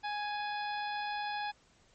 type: harmonic tone with a mistuned harmonic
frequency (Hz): 831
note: G#5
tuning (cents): +1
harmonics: 1 / 2 / 3 / 4 / 5 / 6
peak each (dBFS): -35 / -41 / -45 / -47 / -49 / -51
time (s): 0.03-1.52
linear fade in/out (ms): 20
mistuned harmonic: 4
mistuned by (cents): +49
effects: pink hiss -66 dBFS RMS until 1.94 s + MP3 32 kbps